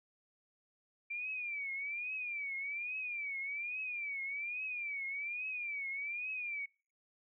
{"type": "tone with vibrato", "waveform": "sine", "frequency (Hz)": 2349, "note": "D7", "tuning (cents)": 0, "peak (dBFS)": -37, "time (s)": [1.1, 6.66], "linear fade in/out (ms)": 10, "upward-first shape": "triangle", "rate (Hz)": 1.2, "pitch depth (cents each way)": 160, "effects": ["noise-tail reverb RT60 0.4 s tail -26 dB re dry"]}